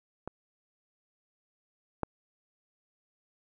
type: clicks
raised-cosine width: 1 ms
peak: -23 / -15 dBFS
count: 2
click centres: 0.276 / 2.033 s
effects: none